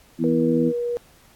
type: harmonic tone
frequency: 82.41 Hz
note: E2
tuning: in tune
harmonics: 2 / 3 / 4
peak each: -25 / -20 / -23 dBFS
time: 0.18-0.73 s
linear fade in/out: 50 ms
type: tone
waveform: sine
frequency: 479.3 Hz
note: A#4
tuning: 48 cents sharp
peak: -22 dBFS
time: 0.24-0.97 s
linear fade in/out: 0 ms
effects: pink hiss -54 dBFS RMS until 1.35 s + AAC 64 kbps